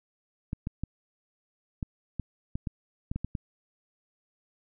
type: clicks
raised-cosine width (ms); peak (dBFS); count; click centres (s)
5; -19; 11; 0.531 / 0.671 / 0.836 / 1.828 / 2.197 / 2.555 / 2.672 / 3.115 / 3.16 / 3.246 / 3.352
effects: none